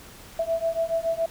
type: beating tone pair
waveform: sine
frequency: 657 / 664.1 Hz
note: E5 / E5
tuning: -6 / +13 cents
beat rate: 7.1 Hz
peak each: -26 dBFS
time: 0.39-1.26 s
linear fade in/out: 5 ms
effects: pink hiss -46 dBFS RMS until 1.3 s